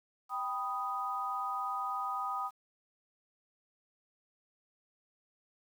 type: chord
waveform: sine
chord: G augmented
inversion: none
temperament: equal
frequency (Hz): 784 / 987.8 / 1244.5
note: G5 / B5 / D#6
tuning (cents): 0 / 0 / 0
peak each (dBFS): -39 / -40 / -35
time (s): 0.29-2.51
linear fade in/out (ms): 50
effects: 10-bit